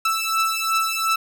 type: beating tone pair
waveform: sawtooth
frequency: 1318.5 / 1321.3 Hz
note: E6 / E6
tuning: 0 / +4 cents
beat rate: 2.8 Hz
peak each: -19 dBFS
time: 0.05-1.16 s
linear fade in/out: 5 ms
effects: none